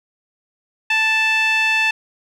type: tone with band-pass filter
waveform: sawtooth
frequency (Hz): 880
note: A5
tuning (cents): 0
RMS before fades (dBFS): -17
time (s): 0.9-1.91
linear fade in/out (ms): 5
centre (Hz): 2400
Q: 4.3
effects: none